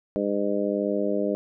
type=harmonic tone; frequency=101.6 Hz; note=G#2; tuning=38 cents flat; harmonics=2 / 3 / 4 / 5 / 6; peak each=-29 / -29 / -29 / -29 / -29 dBFS; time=0.16-1.35 s; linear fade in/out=0 ms; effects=none